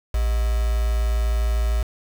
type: tone with quantisation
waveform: sine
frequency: 56.7 Hz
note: A#1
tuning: 47 cents flat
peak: -18 dBFS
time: 0.14-1.83 s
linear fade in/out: 5 ms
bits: 5
effects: none